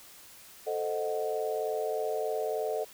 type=chord; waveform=sine; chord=A diminished seventh; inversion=none; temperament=equal; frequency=440 / 523.3 / 622.3 / 740 Hz; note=A4 / C5 / Eb5 / Gb5; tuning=0 / 0 / 0 / 0 cents; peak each=-32 / -37 / -34 / -37 dBFS; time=0.66-2.85 s; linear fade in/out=20 ms; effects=white hiss -52 dBFS RMS until 2.93 s